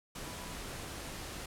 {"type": "tone in noise", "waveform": "sine", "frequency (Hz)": 987.8, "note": "B5", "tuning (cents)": 0, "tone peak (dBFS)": -52, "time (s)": [0.26, 0.54], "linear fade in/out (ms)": 5, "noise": "pink", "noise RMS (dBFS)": -43, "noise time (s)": [0.15, 1.46], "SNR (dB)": -12, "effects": ["low-pass 12000 Hz 12 dB/octave"]}